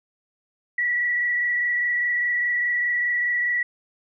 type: tone with frequency modulation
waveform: sine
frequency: 1941 Hz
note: B6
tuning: 31 cents flat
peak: -20 dBFS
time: 0.78-3.63 s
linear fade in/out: 5 ms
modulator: 24.9 Hz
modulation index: 1.3
effects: none